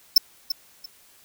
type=tone with echo; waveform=square; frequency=5300 Hz; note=E8; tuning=9 cents sharp; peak=-10 dBFS; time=0.16-0.18 s; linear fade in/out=5 ms; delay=340 ms; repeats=2; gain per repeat=-12 dB; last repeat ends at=0.86 s; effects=white hiss -55 dBFS RMS until 1.24 s